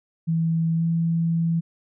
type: tone with pitch glide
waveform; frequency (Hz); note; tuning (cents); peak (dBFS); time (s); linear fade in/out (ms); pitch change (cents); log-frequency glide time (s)
sine; 163.9 to 166.09; E3 to E3; -10 to +13; -19; 0.27-1.61; 20; +23; 0.76-0.83
effects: none